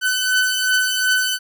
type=beating tone pair; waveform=sawtooth; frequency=1507 / 1509.7 Hz; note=F#6 / F#6; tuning=+31 / +34 cents; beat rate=2.7 Hz; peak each=-18 / -14 dBFS; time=0.01-1.39 s; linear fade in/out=50 ms; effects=none